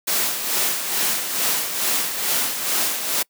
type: noise with tremolo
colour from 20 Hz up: white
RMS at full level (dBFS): -20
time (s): 0.07-3.23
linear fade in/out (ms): 10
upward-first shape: sine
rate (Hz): 2.3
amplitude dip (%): 55
effects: noise-tail reverb RT60 0.1 s tail -25 dB re dry + high-pass 200 Hz 12 dB/octave